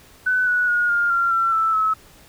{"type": "tone with pitch steps", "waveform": "sine", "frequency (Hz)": [1503, 1471.2, 1440.1, 1409.7, 1379.9, 1350.7, 1322.1, 1294.2], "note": ["F#6", "F#6", "F#6", "F6", "F6", "E6", "E6", "E6"], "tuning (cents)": [27, -10, -47, 16, -21, 42, 5, -32], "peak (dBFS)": -16, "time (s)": [0.26, 1.94], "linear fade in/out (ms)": 10, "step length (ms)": 210, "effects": ["pink hiss -49 dBFS RMS until 2.28 s"]}